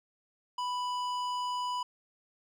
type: tone with hard clipping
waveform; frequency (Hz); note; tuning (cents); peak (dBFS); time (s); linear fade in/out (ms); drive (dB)
sine; 990; B5; +4; -33; 0.58-1.83; 5; 12
effects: none